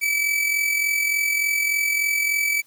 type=tone with amplitude modulation; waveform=45% pulse; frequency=2300 Hz; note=D7; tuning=37 cents flat; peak=-17 dBFS; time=0.01-2.62 s; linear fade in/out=20 ms; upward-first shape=sine; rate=43.4 Hz; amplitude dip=50%; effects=white hiss -58 dBFS RMS until 2.66 s + high-pass 100 Hz 12 dB/octave